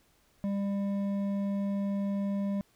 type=tone with hard clipping; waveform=triangle; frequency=199.3 Hz; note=G3; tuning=29 cents sharp; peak=-30 dBFS; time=0.44-2.61 s; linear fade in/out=0 ms; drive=11 dB; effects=pink hiss -67 dBFS RMS until 2.75 s